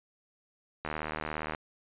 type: click train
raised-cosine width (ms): 0.5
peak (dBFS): -19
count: 55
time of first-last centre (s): 0.85-1.549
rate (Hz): 77.3
effects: resampled to 8000 Hz